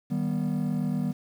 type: chord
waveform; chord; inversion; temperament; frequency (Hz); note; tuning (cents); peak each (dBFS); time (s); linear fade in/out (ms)
triangle; Eb augmented; none; just; 155.56 / 194.45 / 243.1; Eb3 / G3 / B3; 0 / -14 / -27; -27; 0.1-1.13; 20
effects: tanh soft clip ceiling -17 dBFS + 9-bit